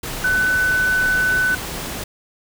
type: tone in noise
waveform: sine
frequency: 1500 Hz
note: F#6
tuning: 23 cents sharp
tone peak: -15 dBFS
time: 0.24-1.55 s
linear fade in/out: 5 ms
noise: pink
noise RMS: -28 dBFS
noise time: 0.03-2.04 s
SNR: +10 dB
effects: none